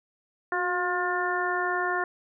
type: harmonic tone with a mistuned harmonic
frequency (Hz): 356.1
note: F4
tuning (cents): +34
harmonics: 1 / 2 / 3 / 4 / 5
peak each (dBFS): -31 / -31 / -31 / -31 / -31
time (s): 0.52-2.04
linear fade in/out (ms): 2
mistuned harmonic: 1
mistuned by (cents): +39
effects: none